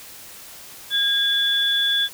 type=tone pair together; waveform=sine; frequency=1627 / 3440 Hz; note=G#6 / A7; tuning=-36 / -40 cents; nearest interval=octave + minor second; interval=1296 cents; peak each=-24 / -18 dBFS; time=0.9-2.09 s; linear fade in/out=50 ms; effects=white hiss -41 dBFS RMS until 2.13 s